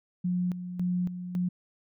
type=tone with tremolo; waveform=sine; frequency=179.3 Hz; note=F3; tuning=46 cents sharp; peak=-25 dBFS; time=0.24-1.49 s; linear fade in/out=10 ms; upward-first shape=square; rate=1.8 Hz; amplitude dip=65%; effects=none